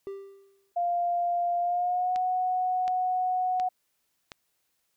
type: tone with exponential decay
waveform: triangle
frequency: 393.5 Hz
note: G4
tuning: 7 cents sharp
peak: -30 dBFS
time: 0.07-0.72 s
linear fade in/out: 0 ms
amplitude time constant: 140 ms
type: tone with pitch glide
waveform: sine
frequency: 698.5 to 736.2 Hz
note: F5 to F#5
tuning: 0 to -9 cents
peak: -24 dBFS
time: 0.76-3.69 s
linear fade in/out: 10 ms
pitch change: +91 cents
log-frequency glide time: 1.6-2.18 s
type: click train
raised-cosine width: 0.2 ms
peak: -22 dBFS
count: 4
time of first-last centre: 2.16-4.318 s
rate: 1.39 Hz
effects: white hiss -75 dBFS RMS until 4.96 s